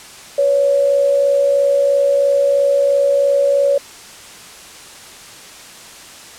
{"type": "tone pair together", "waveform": "sine", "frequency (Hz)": [499.5, 562.5], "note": ["B4", "C#5"], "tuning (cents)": [20, 25], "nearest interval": "major second", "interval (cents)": 205, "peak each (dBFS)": [-21, -11], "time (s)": [0.38, 3.78], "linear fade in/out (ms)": 5, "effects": ["white hiss -37 dBFS RMS until 6.38 s", "low-pass 9000 Hz 12 dB/octave"]}